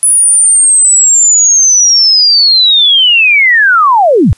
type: linear sweep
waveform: sine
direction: down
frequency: 9956 to 61.7 Hz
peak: -3 dBFS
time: 0.03-4.33 s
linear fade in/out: 0 ms
effects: white hiss -46 dBFS RMS until 4.37 s + resampled to 24000 Hz